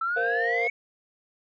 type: exponential sweep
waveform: sine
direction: up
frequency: 1312 to 2237 Hz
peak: -24 dBFS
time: 0.01-0.7 s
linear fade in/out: 5 ms
type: chord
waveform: sine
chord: Bb suspended second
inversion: none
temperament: equal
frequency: 466.2 / 523.3 / 698.5 Hz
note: Bb4 / C5 / F5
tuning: 0 / 0 / 0 cents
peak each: -27 / -32 / -28 dBFS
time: 0.16-0.68 s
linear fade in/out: 10 ms
effects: tanh soft clip ceiling -17 dBFS